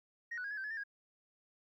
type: tone with pitch steps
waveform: sine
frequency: 1873 / 1481 / 1633 / 1697 / 1557 / 1705 / 1799 / 1639 Hz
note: A#6 / F#6 / G#6 / G#6 / G6 / G#6 / A6 / G#6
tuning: +8 / +1 / -30 / +37 / -12 / +45 / +38 / -23 cents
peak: -37 dBFS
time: 0.31-0.838 s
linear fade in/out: 10 ms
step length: 66 ms
effects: tanh soft clip ceiling -35 dBFS + 13-bit